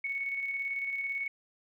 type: tone with tremolo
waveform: sine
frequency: 2217 Hz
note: C#7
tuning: in tune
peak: -30 dBFS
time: 0.04-1.28 s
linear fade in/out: 5 ms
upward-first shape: square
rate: 18 Hz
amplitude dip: 35%
effects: none